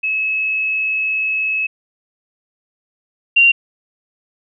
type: tone pair in turn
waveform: sine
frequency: 2583 / 2766 Hz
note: E7 / F7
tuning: -36 / -17 cents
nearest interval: minor second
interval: 119 cents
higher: second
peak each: -16 / -7 dBFS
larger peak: second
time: 0.03-1.67 / 3.36-3.52 s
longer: first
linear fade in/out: 10 ms
effects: none